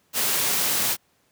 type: noise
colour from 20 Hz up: white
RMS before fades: -23 dBFS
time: 0.13-0.97 s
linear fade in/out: 50 ms
effects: pink hiss -65 dBFS RMS until 1.31 s + high-pass 100 Hz 12 dB/octave